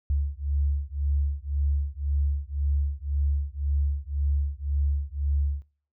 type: beating tone pair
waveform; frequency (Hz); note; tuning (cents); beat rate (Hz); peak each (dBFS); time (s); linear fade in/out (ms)
sine; 70.3 / 72.2; C#2 / D2; +25 / -29; 1.9; -27; 0.1-5.62; 0
effects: noise-tail reverb RT60 0.4 s tail -18 dB re dry